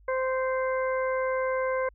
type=harmonic tone; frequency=520 Hz; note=C5; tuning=11 cents flat; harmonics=1 / 2 / 3 / 4; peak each=-26 / -32 / -36 / -38 dBFS; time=0.08-1.89 s; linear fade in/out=5 ms; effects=added 50 Hz sine -53 dBFS peak until 1.94 s